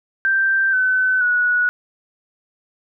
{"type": "tone with pitch steps", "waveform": "sine", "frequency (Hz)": [1568, 1515.5, 1464.7], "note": ["G6", "F#6", "F#6"], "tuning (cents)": [0, 41, -18], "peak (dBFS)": -14, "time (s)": [0.25, 1.69], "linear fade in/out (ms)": 0, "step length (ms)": 480, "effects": []}